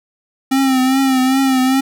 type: tone with vibrato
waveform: square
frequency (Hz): 263.5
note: C4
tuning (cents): +12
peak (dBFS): -12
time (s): 0.51-1.81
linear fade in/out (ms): 10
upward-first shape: triangle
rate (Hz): 2.5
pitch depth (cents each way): 56
effects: none